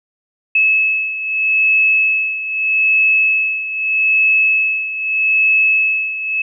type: beating tone pair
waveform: sine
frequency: 2593 / 2593.8 Hz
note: E7 / E7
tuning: -29 / -29 cents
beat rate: 0.8 Hz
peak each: -13 / -18 dBFS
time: 0.55-6.42 s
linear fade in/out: 5 ms
effects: none